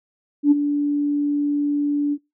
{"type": "tone with ADSR envelope", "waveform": "sine", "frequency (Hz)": 290.1, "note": "D4", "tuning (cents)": -21, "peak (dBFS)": -7, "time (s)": [0.43, 2.18], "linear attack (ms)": 83, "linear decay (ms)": 24, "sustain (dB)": -10, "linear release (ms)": 53, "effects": ["noise-tail reverb RT60 0.2 s tail -21 dB re dry", "tanh soft clip ceiling -4 dBFS"]}